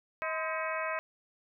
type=harmonic tone with a mistuned harmonic; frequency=318.1 Hz; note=D#4; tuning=38 cents sharp; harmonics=2 / 3 / 4 / 5 / 6 / 7 / 8; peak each=-36 / -38 / -39 / -40 / -41 / -41 / -42 dBFS; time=0.22-0.99 s; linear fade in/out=0 ms; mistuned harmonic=3; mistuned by=+130 cents; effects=none